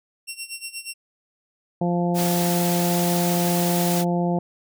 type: tone with tremolo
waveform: 15% pulse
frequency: 2732 Hz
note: F7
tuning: 39 cents flat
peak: -22 dBFS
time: 0.27-0.94 s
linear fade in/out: 20 ms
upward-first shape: sine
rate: 8.4 Hz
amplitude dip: 85%
type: harmonic tone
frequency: 174.4 Hz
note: F3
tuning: 2 cents flat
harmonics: 1 / 2 / 3 / 4 / 5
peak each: -21 / -27 / -29 / -28 / -33 dBFS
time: 1.81-4.39 s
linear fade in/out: 5 ms
type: high-pass noise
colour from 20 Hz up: white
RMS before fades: -28 dBFS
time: 2.14-4.05 s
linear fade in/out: 50 ms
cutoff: 100 Hz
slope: 12 dB/octave
effects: none